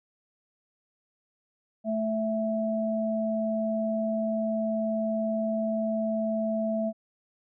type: tone pair together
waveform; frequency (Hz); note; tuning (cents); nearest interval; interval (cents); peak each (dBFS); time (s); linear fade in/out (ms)
sine; 220 / 659.3; A3 / E5; 0 / 0; octave + perfect fifth; 1900; -28; 1.84-6.93; 50
effects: none